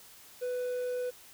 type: tone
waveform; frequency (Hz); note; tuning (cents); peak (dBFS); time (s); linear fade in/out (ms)
triangle; 496.7; B4; +10; -29; 0.41-1.11; 20
effects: white hiss -54 dBFS RMS until 1.33 s